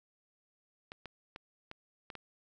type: clicks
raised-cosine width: 0.3 ms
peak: -28 dBFS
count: 6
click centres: 0.919 / 1.057 / 1.361 / 1.714 / 2.102 / 2.153 s
effects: none